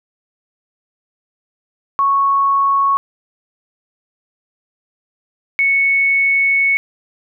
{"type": "tone pair in turn", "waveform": "sine", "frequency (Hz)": [1106, 2212], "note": ["C#6", "C#7"], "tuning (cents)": [-4, -4], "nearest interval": "octave", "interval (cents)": 1200, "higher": "second", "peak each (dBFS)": -11, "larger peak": "neither", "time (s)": [[1.99, 2.97], [5.59, 6.77]], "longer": "second", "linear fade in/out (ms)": 0, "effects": []}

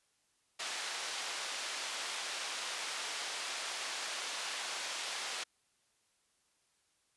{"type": "band-pass noise", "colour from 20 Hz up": "white", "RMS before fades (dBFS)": -40, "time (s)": [0.59, 5.44], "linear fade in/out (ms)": 10, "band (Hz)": [580, 5300], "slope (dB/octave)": 12, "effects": ["white hiss -75 dBFS RMS until 7.16 s", "resampled to 24000 Hz"]}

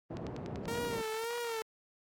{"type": "band-pass noise", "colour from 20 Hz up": "pink", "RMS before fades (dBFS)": -41, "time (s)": [0.1, 1.02], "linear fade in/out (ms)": 10, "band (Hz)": [110, 580], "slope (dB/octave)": 12}
{"type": "click train", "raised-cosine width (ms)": 0.2, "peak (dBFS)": -29, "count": 12, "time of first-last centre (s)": [0.17, 1.238], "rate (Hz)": 10.3}
{"type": "tone with vibrato", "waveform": "sawtooth", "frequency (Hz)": 457.2, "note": "A#4", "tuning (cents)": -34, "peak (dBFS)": -31, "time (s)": [0.68, 1.62], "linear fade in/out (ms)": 0, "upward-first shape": "sine", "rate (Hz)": 1.8, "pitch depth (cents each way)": 76}
{"effects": ["AAC 64 kbps"]}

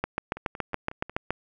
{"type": "two click trains", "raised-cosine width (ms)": 0.5, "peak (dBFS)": [-24, -11], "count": [5, 10], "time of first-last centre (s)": [[0.37, 1.096], [0.04, 1.306]], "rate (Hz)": [5.51, 7.11], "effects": []}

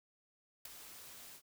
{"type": "noise with ADSR envelope", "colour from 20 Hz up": "white", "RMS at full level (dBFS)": -42, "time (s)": [0.65, 1.42], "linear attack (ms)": 6, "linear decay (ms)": 4, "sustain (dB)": -11, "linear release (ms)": 75, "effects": []}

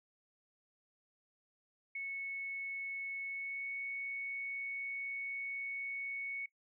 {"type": "tone with pitch glide", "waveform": "sine", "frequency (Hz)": [2205, 2219], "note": ["C#7", "C#7"], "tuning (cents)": [-10, 1], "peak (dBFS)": -38, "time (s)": [1.95, 6.46], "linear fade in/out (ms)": 5, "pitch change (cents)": 11, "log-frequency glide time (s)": [3.26, 3.7], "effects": ["noise-tail reverb RT60 0.1 s tail -20 dB re dry"]}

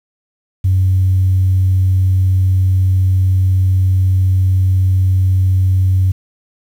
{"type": "tone", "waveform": "sine", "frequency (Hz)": 93.6, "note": "F#2", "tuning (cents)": 20, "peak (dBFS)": -8, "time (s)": [0.64, 6.12], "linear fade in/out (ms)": 10, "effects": ["tanh soft clip ceiling -5 dBFS", "7-bit"]}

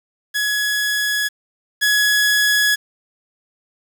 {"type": "tone pair in turn", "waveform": "sawtooth", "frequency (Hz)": [1684, 1684], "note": ["G#6", "G#6"], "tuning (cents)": [24, 24], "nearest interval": "unison", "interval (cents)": 0, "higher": "neither", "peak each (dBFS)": [-14, -10], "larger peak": "second", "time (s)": [[0.34, 1.29], [1.81, 2.76]], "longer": "neither", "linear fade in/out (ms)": 20, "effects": ["7-bit"]}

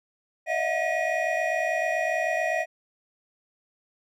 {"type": "tone cluster", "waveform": "triangle", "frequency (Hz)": [605, 652, 721, 1913, 2464], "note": ["D#5", "E5", "F#5", "A#6", "D#7"], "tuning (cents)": [-49, -19, -45, 44, -17], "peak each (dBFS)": [-30, -26, -28, -28, -32], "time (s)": [0.46, 2.66], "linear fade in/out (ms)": 50, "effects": []}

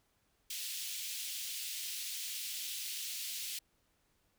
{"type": "high-pass noise", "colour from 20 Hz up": "pink", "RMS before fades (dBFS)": -41, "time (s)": [0.5, 3.59], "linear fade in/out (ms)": 5, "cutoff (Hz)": 2800, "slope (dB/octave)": 24, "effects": ["pink hiss -75 dBFS RMS until 4.38 s"]}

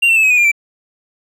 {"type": "tone with pitch steps", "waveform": "triangle", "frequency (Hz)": [2769, 2692, 2617, 2544, 2473, 2404, 2337], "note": ["F7", "E7", "E7", "D#7", "D#7", "D7", "D7"], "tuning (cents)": [-15, 36, -13, 38, -11, 40, -9], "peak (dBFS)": -7, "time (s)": [0.02, 0.517], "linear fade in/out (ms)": 10, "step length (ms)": 71, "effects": []}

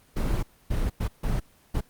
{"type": "noise bursts at uneven times", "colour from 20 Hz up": "brown", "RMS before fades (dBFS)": -25, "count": 5, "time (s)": [[0.16, 0.43], [0.7, 0.9], [1, 1.08], [1.23, 1.4], [1.74, 1.81]], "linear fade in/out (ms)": 10, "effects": ["pink hiss -59 dBFS RMS until 1.89 s", "Opus 24 kbps"]}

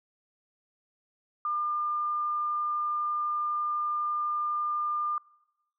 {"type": "tone", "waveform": "sine", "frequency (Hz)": 1202, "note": "D6", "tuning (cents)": 40, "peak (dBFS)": -27, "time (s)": [1.45, 5.18], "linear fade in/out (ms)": 2, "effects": ["noise-tail reverb RT60 1.0 s tail -23 dB re dry"]}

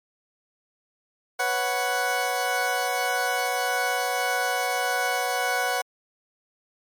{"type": "chord", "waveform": "20% pulse", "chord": "B suspended second", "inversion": "none", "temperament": "equal", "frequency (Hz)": [493.9, 554.4, 740], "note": ["B4", "C#5", "F#5"], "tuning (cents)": [0, 0, 0], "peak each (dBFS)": [-25, -26, -20], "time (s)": [1.39, 5.82], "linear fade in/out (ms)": 10, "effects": ["MP3 96 kbps"]}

